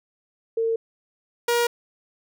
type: tone pair in turn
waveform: sine / sawtooth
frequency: 453.8 / 475.2 Hz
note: A#4 / A#4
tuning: -47 / +33 cents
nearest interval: minor second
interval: 80 cents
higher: second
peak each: -20 / -15 dBFS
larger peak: second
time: 0.57-0.76 / 1.48-1.67 s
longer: neither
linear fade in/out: 5 ms
effects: none